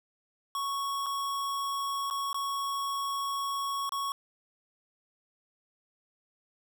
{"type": "tone with dropouts", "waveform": "square", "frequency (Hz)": 1108.7, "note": "C#6", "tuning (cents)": 0, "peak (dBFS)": -31, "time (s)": [0.55, 4.12], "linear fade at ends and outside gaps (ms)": 1, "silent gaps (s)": [[1.061, 1.065], [2.101, 2.109], [2.33, 2.344], [3.893, 3.921]], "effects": []}